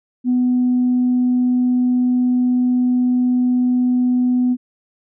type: tone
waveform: sine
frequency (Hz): 249.1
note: B3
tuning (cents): +15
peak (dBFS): -12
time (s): 0.24-4.57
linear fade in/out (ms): 50
effects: tanh soft clip ceiling -9 dBFS